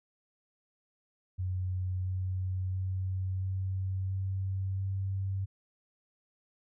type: tone with pitch steps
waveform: sine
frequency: 92.2 / 93.06 / 93.92 / 94.79 / 95.67 / 96.56 Hz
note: F#2 / F#2 / F#2 / F#2 / G2 / G2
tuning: -6 / +10 / +26 / +42 / -42 / -26 cents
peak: -30 dBFS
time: 1.38-5.46 s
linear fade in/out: 20 ms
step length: 680 ms
effects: none